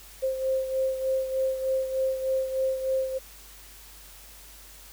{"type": "beating tone pair", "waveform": "sine", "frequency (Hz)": [526, 529.3], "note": ["C5", "C5"], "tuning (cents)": [9, 20], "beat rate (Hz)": 3.3, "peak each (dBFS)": [-25, -32], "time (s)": [0.22, 3.19], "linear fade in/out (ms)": 20, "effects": ["added 49 Hz sine -51 dBFS peak until 4.92 s", "white hiss -49 dBFS RMS until 4.92 s"]}